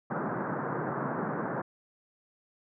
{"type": "band-pass noise", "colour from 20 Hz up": "pink", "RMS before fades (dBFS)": -33, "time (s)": [0.1, 1.62], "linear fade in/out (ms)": 10, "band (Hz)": [130, 1600], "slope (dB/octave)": 48, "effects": []}